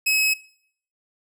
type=tone; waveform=sawtooth; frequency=2562 Hz; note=E7; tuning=50 cents flat; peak=-15 dBFS; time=0.06-0.34 s; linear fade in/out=10 ms; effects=noise-tail reverb RT60 0.6 s tail -20 dB re dry